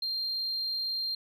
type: tone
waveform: sine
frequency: 4186 Hz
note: C8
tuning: in tune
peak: -28 dBFS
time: 0.02-1.15 s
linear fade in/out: 5 ms
effects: tanh soft clip ceiling -27 dBFS